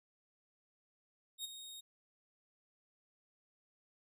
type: tone with ADSR envelope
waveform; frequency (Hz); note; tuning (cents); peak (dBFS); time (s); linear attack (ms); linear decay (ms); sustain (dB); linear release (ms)
sawtooth; 3729; A#7; 0; -35; 1.38-1.81; 64; 17; -10; 13
effects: none